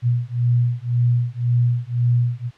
sine beating tone pair, 120 / 121.9 Hz, B2 / B2, -49 / -22 cents, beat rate 1.9 Hz, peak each -19 dBFS, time 0.02-2.51 s, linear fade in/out 50 ms, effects white hiss -51 dBFS RMS until 2.57 s + low-pass 3000 Hz 12 dB/octave

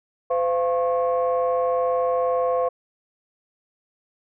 sine tone cluster, 511 / 689 / 1088 Hz, C5 / F5 / C#6, -41 / -24 / -33 cents, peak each -20 / -24 / -27 dBFS, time 0.3-2.69 s, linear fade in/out 10 ms, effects tanh soft clip ceiling -12 dBFS

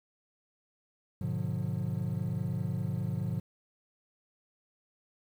triangle chord, G# diminished seventh, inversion none, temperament just, 103.83 / 124.59 / 149.51 / 179.41 Hz, G#2 / B2 / D3 / F3, 0 / +16 / +31 / +47 cents, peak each -34 dBFS, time 1.21-3.4 s, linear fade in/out 5 ms, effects 10-bit

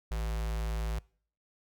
square tone with notch filter, 55 Hz, A1, in tune, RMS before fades -33 dBFS, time 0.11-0.99 s, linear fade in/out 5 ms, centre 250 Hz, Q 1.4, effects noise-tail reverb RT60 0.5 s tail -24 dB re dry

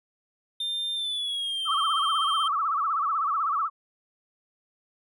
triangle tone with pitch glide, 3600 to 3152 Hz, A7 to G7, +39 to +9 cents, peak -26 dBFS, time 0.6-2.48 s, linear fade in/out 5 ms, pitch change -230 cents, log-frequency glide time 0.95-1.62 s
sine tone with vibrato, 1220 Hz, D#6, 34 cents flat, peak -23 dBFS, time 1.65-3.7 s, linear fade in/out 50 ms, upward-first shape sine, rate 16 Hz, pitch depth 160 cents each way
effects none

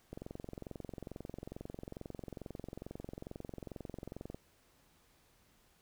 click train, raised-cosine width 2 ms, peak -30 dBFS, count 95, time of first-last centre 0.13-4.345 s, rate 22.3 Hz, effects pink hiss -69 dBFS RMS until 5.81 s

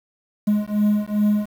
triangle beating tone pair, 207.7 / 210.2 Hz, G#3 / G#3, 0 / +21 cents, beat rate 2.5 Hz, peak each -18 dBFS, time 0.47-1.46 s, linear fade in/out 10 ms, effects 7-bit

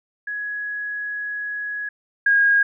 sine tone pair in turn, 1674 / 1633.9 Hz, G#6 / G#6, +13 / -29 cents, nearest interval unison, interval 42 cents, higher first, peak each -25 / -13 dBFS, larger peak second, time 0.27-1.89 / 2.26-2.63 s, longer first, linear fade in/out 5 ms, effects none

